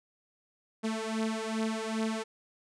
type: beating tone pair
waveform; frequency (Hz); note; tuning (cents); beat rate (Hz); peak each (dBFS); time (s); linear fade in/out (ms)
sawtooth; 220 / 222.5; A3 / A3; 0 / +20; 2.5; -29 / -30; 0.83-2.24; 20
effects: resampled to 22050 Hz